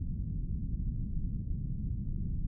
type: low-pass noise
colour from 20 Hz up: pink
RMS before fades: -34 dBFS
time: 0-2.47 s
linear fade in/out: 10 ms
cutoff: 190 Hz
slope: 24 dB/octave
effects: none